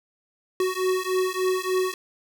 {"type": "beating tone pair", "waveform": "square", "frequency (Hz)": [370, 373.4], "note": ["F#4", "F#4"], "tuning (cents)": [0, 16], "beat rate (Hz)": 3.4, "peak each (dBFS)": -26, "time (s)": [0.6, 1.94], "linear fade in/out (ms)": 2, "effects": []}